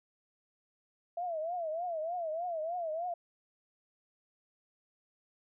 sine tone with vibrato, 668 Hz, E5, 23 cents sharp, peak -33 dBFS, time 1.17-3.14 s, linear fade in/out 5 ms, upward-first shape triangle, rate 3.3 Hz, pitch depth 160 cents each way, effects none

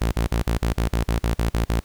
sawtooth tone bursts, 56.9 Hz, A#1, 41 cents flat, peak -15 dBFS, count 12, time 0.01-1.803 s, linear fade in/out 5 ms, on 110 ms, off 43 ms, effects pink hiss -53 dBFS RMS until 1.84 s

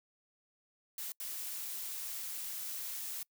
blue noise bursts at uneven times, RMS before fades -41 dBFS, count 2, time 0.98-1.12 / 1.2-3.23 s, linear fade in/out 2 ms, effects noise-tail reverb RT60 0.1 s tail -25 dB re dry

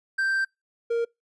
triangle tone pair in turn, 1568 / 466.2 Hz, G6 / A#4, 0 / 0 cents, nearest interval octave + major sixth, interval 2100 cents, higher first, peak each -20 dBFS, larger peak neither, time 0.18-0.45 / 0.9-1.05 s, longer first, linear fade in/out 10 ms, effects noise-tail reverb RT60 0.2 s tail -26 dB re dry + resampled to 24000 Hz

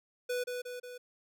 square tone with echo, 493.9 Hz, B4, in tune, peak -32 dBFS, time 0.29-0.44 s, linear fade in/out 10 ms, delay 180 ms, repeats 3, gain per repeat -4 dB, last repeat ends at 0.98 s, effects none

